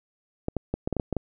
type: clicks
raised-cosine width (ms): 2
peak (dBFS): -13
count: 9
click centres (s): 0.484 / 0.567 / 0.74 / 0.875 / 0.927 / 0.967 / 0.998 / 1.127 / 1.167
effects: none